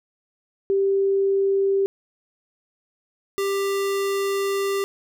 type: tone pair in turn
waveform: sine / square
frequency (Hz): 392 / 395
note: G4 / G4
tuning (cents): 0 / +13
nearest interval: unison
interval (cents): 13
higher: second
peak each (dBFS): -17 / -22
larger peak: first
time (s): 0.7-1.86 / 3.38-4.84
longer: second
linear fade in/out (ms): 0
effects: none